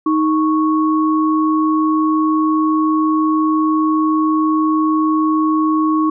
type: tone pair together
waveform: sine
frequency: 312.9 / 1106.4 Hz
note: D#4 / C#6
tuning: +10 / -4 cents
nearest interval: octave + minor seventh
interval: 2186 cents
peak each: -13 / -18 dBFS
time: 0.06-6.1 s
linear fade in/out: 5 ms
effects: none